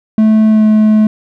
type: tone with pitch glide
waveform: triangle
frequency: 217.6 to 215.2 Hz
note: A3 to A3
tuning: -19 to -38 cents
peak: -3 dBFS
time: 0.18-1.07 s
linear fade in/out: 2 ms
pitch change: -19 cents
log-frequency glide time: 0.49-0.65 s
effects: none